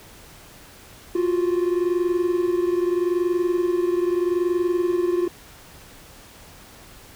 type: tone pair together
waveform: triangle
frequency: 349.2 / 370 Hz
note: F4 / F#4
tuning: 0 / 0 cents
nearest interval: minor second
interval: 100 cents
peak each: -18 / -23 dBFS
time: 1.15-5.28 s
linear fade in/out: 5 ms
effects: pink hiss -46 dBFS RMS until 7.15 s